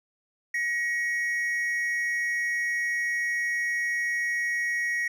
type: tone pair together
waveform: triangle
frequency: 1900 / 2213 Hz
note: A#6 / C#7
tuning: +33 / -3 cents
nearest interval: minor third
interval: 264 cents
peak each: -24 / -32 dBFS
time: 0.54-5.08 s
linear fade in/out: 5 ms
effects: none